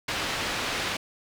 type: low-pass noise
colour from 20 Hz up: white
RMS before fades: -30 dBFS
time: 0.08-0.97 s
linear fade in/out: 5 ms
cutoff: 3400 Hz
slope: 12 dB/octave
effects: none